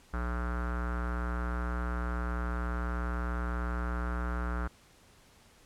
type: tone with low-pass filter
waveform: square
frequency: 60.2 Hz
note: B1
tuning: 44 cents flat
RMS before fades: -33 dBFS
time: 0.13-4.68 s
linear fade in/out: 10 ms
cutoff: 1400 Hz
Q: 5.3
effects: pink hiss -60 dBFS RMS until 5.65 s + low-pass 11000 Hz 12 dB/octave